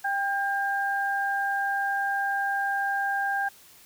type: tone pair together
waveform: sine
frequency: 792.8 / 1603 Hz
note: G5 / G6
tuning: +19 / +38 cents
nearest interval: octave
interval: 1219 cents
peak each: -27 dBFS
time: 0.04-3.49 s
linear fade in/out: 10 ms
effects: white hiss -53 dBFS RMS until 3.85 s